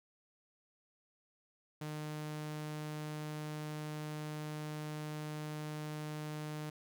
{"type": "tone", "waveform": "sawtooth", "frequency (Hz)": 152.1, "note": "D#3", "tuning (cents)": -39, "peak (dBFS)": -36, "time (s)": [1.81, 6.7], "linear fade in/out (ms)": 5, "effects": []}